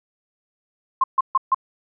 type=tone bursts; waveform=sine; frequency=1060 Hz; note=C6; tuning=22 cents sharp; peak=-13 dBFS; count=4; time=1.01-1.546 s; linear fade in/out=5 ms; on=29 ms; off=140 ms; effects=none